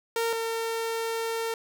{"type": "tone pair in turn", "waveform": "sawtooth", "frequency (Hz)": [459.8, 454.8], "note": ["A#4", "A#4"], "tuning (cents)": [-24, -43], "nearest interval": "unison", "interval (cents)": 19, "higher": "first", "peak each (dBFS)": [-21, -24], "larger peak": "first", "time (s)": [[0.16, 0.33], [0.33, 1.54]], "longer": "second", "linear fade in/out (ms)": 2, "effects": []}